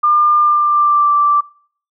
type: tone with pitch glide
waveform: sine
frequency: 1200 to 1169.9 Hz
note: D6 to D6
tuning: +37 to -7 cents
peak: -9 dBFS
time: 0.03-1.41 s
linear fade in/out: 10 ms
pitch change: -44 cents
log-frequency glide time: 0.4-1.13 s
effects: noise-tail reverb RT60 0.5 s tail -21 dB re dry